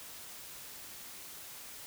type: silence
effects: white hiss -48 dBFS RMS until 1.86 s